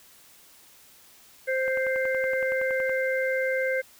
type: harmonic tone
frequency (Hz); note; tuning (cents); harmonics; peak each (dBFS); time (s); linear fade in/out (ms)
523.3; C5; 0; 1 / 3 / 4; -25 / -30 / -31; 1.47-3.82; 20
type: click train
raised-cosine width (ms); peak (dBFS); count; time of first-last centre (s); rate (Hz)
0.5; -24; 14; 1.68-2.895; 10.7
effects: white hiss -54 dBFS RMS until 3.99 s